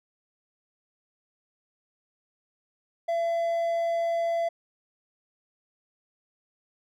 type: tone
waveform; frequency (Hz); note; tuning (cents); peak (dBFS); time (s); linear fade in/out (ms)
triangle; 674; E5; +38; -22; 3.08-4.49; 10
effects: none